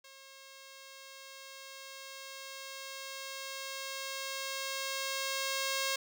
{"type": "tone with level ramp", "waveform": "5% pulse", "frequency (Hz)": 540, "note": "C#5", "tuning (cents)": -45, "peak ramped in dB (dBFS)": [-41, -19], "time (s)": [0.04, 5.96], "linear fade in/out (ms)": 5, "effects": []}